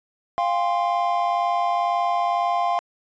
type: chord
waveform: triangle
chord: F suspended second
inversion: none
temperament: equal with one note detuned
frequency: 698.5 / 800.5 / 1046.5 Hz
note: F5 / G5 / C6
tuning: 0 / +36 / 0 cents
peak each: -20 / -24 / -23 dBFS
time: 0.38-2.79 s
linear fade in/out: 0 ms
effects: resampled to 16000 Hz